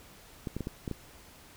clicks, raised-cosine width 3 ms, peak -21 dBFS, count 6, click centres 0.472 / 0.566 / 0.607 / 0.671 / 0.878 / 0.913 s, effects pink hiss -54 dBFS RMS until 1.56 s

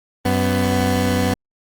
20% pulse tone pair together, 93.44 / 248.6 Hz, F#2 / B3, +18 / +12 cents, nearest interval octave + perfect fourth, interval 1694 cents, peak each -14 dBFS, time 0.25-1.34 s, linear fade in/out 5 ms, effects Opus 24 kbps

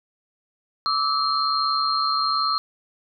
sine tone cluster, 1156 / 1297 / 4199 Hz, D6 / E6 / C8, -28 / -28 / +5 cents, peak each -24 dBFS, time 0.86-2.58 s, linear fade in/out 0 ms, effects none

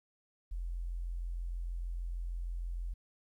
sine tone, 43.21 Hz, F1, 18 cents flat, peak -35 dBFS, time 0.51-2.94 s, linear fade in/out 10 ms, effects 12-bit

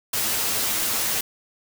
white noise with comb filter, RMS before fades -24 dBFS, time 0.13-1.21 s, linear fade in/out 5 ms, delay 9 ms, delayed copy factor +0.7, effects none

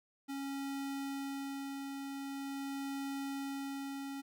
square tone with tremolo, 275.7 Hz, C#4, 9 cents flat, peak -38 dBFS, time 0.28-4.22 s, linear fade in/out 20 ms, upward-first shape sine, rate 0.44 Hz, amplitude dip 30%, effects none

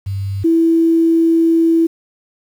sine tone pair in turn, 98 / 329.6 Hz, G2 / E4, 0 / 0 cents, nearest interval octave + major sixth, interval 2100 cents, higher second, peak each -18 / -9 dBFS, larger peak second, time 0.06-0.44 / 0.44-1.87 s, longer second, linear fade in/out 10 ms, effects 7-bit

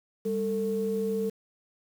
sine tone pair together, 198.9 / 446.5 Hz, G3 / A4, +25 / +25 cents, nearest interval octave + major second, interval 1400 cents, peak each -30 / -27 dBFS, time 0.25-1.3 s, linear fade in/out 10 ms, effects tanh soft clip ceiling -18 dBFS + 8-bit

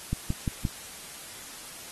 click train, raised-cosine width 5 ms, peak -14 dBFS, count 4, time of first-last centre 0.13-0.652 s, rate 5.75 Hz, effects white hiss -43 dBFS RMS until 1.91 s + AAC 32 kbps

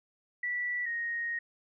sine tone pair in turn, 1958 / 1869.2 Hz, B6 / A#6, -15 / +4 cents, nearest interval minor second, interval 81 cents, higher first, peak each -30 / -31 dBFS, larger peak first, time 0.43-0.86 / 0.86-1.39 s, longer second, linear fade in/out 5 ms, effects none

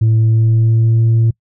sine tone with pitch glide, 111.4 to 113.87 Hz, A2 to A#2, +22 to -40 cents, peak -6 dBFS, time 0.01-1.31 s, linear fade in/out 10 ms, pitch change +38 cents, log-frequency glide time 0.18-1.02 s, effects noise-tail reverb RT60 0.1 s tail -25 dB re dry + tanh soft clip ceiling -7 dBFS

